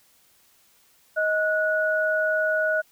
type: tone pair together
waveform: sine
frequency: 628 / 1465.4 Hz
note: D#5 / F#6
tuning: +16 / -17 cents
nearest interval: octave + minor third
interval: 1467 cents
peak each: -23 dBFS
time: 1.16-2.82 s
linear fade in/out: 20 ms
effects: white hiss -60 dBFS RMS until 2.91 s